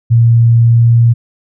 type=tone with pitch glide; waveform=sine; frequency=116.54 to 117.28 Hz; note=A#2 to A#2; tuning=0 to +11 cents; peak=-4 dBFS; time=0.1-1.14 s; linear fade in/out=20 ms; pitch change=+11 cents; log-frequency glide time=0.57-0.99 s; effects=none